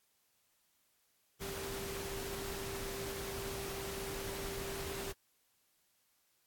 sine tone in noise, 392.6 Hz, G4, 3 cents sharp, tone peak -43 dBFS, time 1.4-5.13 s, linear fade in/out 20 ms, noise pink, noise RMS -43 dBFS, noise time 1.4-5.13 s, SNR -3 dB, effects white hiss -75 dBFS RMS until 6.46 s + AAC 64 kbps

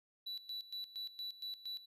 triangle tone with tremolo, 3951 Hz, B7, in tune, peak -39 dBFS, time 0.26-1.86 s, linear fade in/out 10 ms, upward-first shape square, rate 4.3 Hz, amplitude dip 80%, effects resampled to 32000 Hz

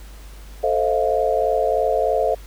sine chord, F dominant seventh, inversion first, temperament equal with one note detuned, 440 / 523.3 / 635.3 / 698.5 Hz, A4 / C5 / Eb5 / F5, 0 / 0 / +36 / 0 cents, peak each -22 dBFS, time 0.63-2.35 s, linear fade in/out 10 ms, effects added 50 Hz sine -37 dBFS peak until 2.46 s + pink hiss -47 dBFS RMS until 2.46 s

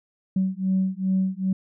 sine beating tone pair, 187.9 / 190.4 Hz, F#3 / F#3, +27 / +50 cents, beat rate 2.5 Hz, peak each -23 dBFS, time 0.36-1.53 s, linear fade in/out 5 ms, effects tanh soft clip ceiling -14 dBFS

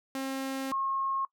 sawtooth / sine tone pair in turn, 267.8 / 1080.8 Hz, C4 / C#6, +40 / -44 cents, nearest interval 2 octaves, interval 2416 cents, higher second, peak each -28 dBFS, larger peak neither, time 0.15-0.72 / 0.72-1.25 s, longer first, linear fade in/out 2 ms, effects noise-tail reverb RT60 0.1 s tail -20 dB re dry

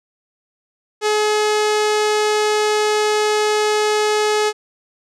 sawtooth tone with low-pass filter, 424.2 Hz, G#4, 37 cents sharp, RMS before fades -17 dBFS, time 1.01-4.53 s, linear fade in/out 50 ms, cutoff 7300 Hz, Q 1.2, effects none

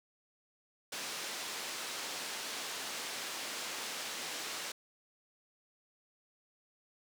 white band-pass noise, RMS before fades -41 dBFS, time 0.92-4.72 s, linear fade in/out 5 ms, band 250 to 6100 Hz, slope 12 dB/octave, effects none

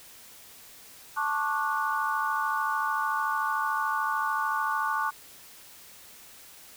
sine chord, D major seventh, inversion second, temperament just, 881 / 1101.2 / 1174.7 / 1468.3 Hz, A5 / C#6 / D6 / F#6, +2 / -12 / 0 / -14 cents, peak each -31 dBFS, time 1.16-5.11 s, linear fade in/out 20 ms, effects white hiss -50 dBFS RMS until 6.76 s

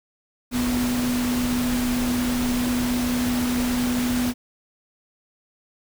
sine tone in noise, 246.1 Hz, B3, 6 cents flat, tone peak -21 dBFS, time 0.51-4.34 s, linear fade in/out 50 ms, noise pink, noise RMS -29 dBFS, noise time 0.51-4.34 s, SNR +5 dB, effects none

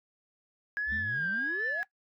sine tone with vibrato, 1661.2 Hz, G#6, in tune, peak -28 dBFS, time 0.77-1.83 s, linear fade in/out 0 ms, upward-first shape triangle, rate 1.4 Hz, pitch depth 110 cents each way
triangle exponential sweep, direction up, 61.6 to 798 Hz, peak -36 dBFS, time 0.86-1.85 s, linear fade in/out 50 ms
sine tone with exponential decay, 215.3 Hz, A3, 37 cents flat, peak -37 dBFS, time 0.92-1.52 s, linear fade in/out 2 ms, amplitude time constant 130 ms
effects noise-tail reverb RT60 0.1 s tail -20 dB re dry + tanh soft clip ceiling -23 dBFS

